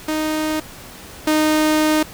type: tone pair in turn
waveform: sawtooth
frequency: 310.3 / 308.5 Hz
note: D#4 / D#4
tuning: -5 / -15 cents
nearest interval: unison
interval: 10 cents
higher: first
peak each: -15 / -10 dBFS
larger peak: second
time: 0.08-0.6 / 1.27-2.03 s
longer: second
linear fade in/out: 5 ms
effects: pink hiss -38 dBFS RMS until 2.13 s